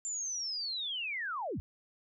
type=linear sweep; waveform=sine; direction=down; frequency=7300 to 42.77 Hz; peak=-34 dBFS; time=0.05-1.6 s; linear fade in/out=0 ms; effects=none